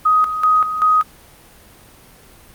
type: tone with tremolo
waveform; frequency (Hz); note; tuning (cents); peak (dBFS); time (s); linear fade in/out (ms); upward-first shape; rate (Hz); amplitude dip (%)
sine; 1254; D#6; +13; -10; 0.05-1.03; 10; square; 2.6; 65
effects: pink hiss -45 dBFS RMS until 2.54 s + Opus 32 kbps